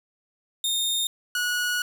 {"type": "tone pair in turn", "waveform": "sawtooth", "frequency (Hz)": [3663, 1460.4], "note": ["A#7", "F#6"], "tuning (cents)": [-31, -23], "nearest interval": "octave + major third", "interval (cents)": 1592, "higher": "first", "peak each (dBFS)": -20, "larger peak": "neither", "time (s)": [[0.64, 1.07], [1.35, 1.82]], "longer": "second", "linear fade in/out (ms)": 2, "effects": ["9-bit"]}